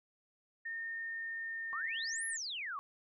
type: tone with pitch glide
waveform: sine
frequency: 1827 to 1815.4 Hz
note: A#6 to A#6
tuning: -35 to -46 cents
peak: -38 dBFS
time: 0.65-2.37 s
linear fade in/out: 10 ms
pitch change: -11 cents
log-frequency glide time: 0.98-2.09 s
type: exponential two-way sweep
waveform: sine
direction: up then down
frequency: 1076 to 11175 to 1076 Hz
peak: -38 dBFS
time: 1.73-2.79 s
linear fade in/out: 0 ms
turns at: 2.26 s
effects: none